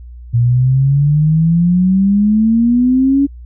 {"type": "exponential sweep", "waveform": "sine", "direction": "up", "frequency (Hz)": [116.54, 283.4], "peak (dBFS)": -8, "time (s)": [0.33, 3.27], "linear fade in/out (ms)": 20, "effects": ["added 60 Hz sine -30 dBFS peak until 3.45 s"]}